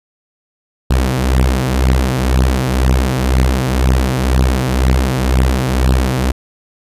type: beating tone pair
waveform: sawtooth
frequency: 63.4 / 65.4 Hz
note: B1 / C2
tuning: +46 / 0 cents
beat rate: 2 Hz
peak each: -10 dBFS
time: 0.9-6.32 s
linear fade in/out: 10 ms
effects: resampled to 32000 Hz